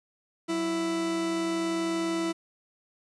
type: tone pair together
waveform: 40% pulse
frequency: 185.6 / 330.7 Hz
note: F#3 / E4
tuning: +6 / +6 cents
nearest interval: minor seventh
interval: 1000 cents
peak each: -38 / -26 dBFS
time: 0.48-2.33 s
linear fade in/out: 20 ms
effects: resampled to 22050 Hz + 10-bit